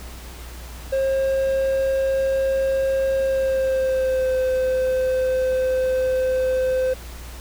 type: tone with pitch glide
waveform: triangle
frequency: 536 to 516 Hz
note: C5 to C5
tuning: +42 to -24 cents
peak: -16 dBFS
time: 0.92-6.94 s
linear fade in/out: 10 ms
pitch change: -66 cents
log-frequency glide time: 3.2-4.38 s
effects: added 60 Hz sine -35 dBFS peak until 7.4 s + pink hiss -41 dBFS RMS until 7.4 s